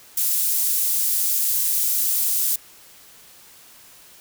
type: high-pass noise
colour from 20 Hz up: pink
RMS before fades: -21 dBFS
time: 0.17-2.56 s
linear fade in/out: 5 ms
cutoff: 11000 Hz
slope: 12 dB/octave
effects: white hiss -48 dBFS RMS until 4.2 s